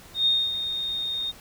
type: tone with ADSR envelope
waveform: sine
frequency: 3688 Hz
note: A#7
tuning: 19 cents flat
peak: -17 dBFS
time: 0.14-1.32 s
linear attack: 120 ms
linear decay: 250 ms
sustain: -9 dB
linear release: 22 ms
effects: pink hiss -48 dBFS RMS until 1.4 s